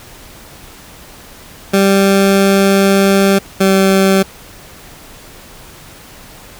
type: tone pair in turn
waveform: 20% pulse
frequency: 196 / 192.86 Hz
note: G3 / G3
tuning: 0 / -28 cents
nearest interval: unison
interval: 28 cents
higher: first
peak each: -3 dBFS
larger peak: neither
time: 1.73-3.39 / 3.6-4.23 s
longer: first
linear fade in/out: 10 ms
effects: pink hiss -37 dBFS RMS until 6.59 s